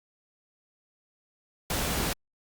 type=noise; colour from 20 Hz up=pink; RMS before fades=-29 dBFS; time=1.7-2.13 s; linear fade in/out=2 ms; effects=Opus 48 kbps